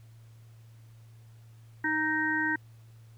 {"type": "harmonic tone", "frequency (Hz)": 311.1, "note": "D#4", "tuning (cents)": 0, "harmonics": [1, 3, 5, 6], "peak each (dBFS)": [-32, -35, -30, -30], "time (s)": [1.84, 2.56], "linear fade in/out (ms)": 5, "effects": ["added 113 Hz sine -50 dBFS peak until 3.17 s", "pink hiss -66 dBFS RMS until 3.17 s"]}